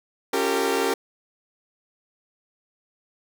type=chord; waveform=sawtooth; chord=G half-diminished seventh; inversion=second; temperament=equal with one note detuned; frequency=277.2 / 349.2 / 392 / 457.9 Hz; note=Db4 / F4 / G4 / Bb4; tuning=0 / 0 / 0 / -31 cents; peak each=-25 / -27 / -21 / -21 dBFS; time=0.33-0.94 s; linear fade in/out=5 ms; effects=none